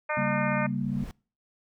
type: harmonic tone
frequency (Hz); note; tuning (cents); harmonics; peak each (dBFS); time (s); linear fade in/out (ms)
303.3; D#4; -44; 2 / 3 / 4 / 5 / 6 / 7 / 8; -31 / -33 / -34 / -35 / -36 / -36 / -37; 0.09-0.67; 10
type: chord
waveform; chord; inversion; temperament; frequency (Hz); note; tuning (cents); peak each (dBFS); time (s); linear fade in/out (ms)
sine; G diminished; second; equal; 138.59 / 196 / 233.1; Db3 / G3 / Bb3; 0 / 0 / 0; -31 / -31 / -31; 0.17-1.04; 5
type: noise with exponential growth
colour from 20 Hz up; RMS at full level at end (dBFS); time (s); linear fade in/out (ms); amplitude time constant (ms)
brown; -35; 0.51-1.11; 0; 130
effects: noise-tail reverb RT60 0.4 s tail -25 dB re dry